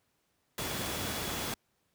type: tone in noise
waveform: sine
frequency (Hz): 3388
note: G#7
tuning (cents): +34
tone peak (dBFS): -46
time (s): 0.58-1.54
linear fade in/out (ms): 2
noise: pink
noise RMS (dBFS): -35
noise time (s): 0.58-1.54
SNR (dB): -14
effects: pink hiss -75 dBFS RMS until 1.94 s + high-pass 80 Hz 12 dB/octave